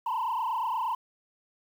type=tone with frequency modulation; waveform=sine; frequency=956 Hz; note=A#5; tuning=43 cents sharp; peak=-25 dBFS; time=0.06-0.95 s; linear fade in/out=5 ms; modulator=28.4 Hz; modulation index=2.6; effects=tanh soft clip ceiling -25 dBFS + 9-bit